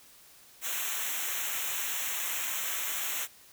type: noise with comb filter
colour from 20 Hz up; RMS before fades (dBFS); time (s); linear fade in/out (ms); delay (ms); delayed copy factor
white; -33; 0.61-3.28; 50; 0.21; -0.95
effects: white hiss -56 dBFS RMS until 3.52 s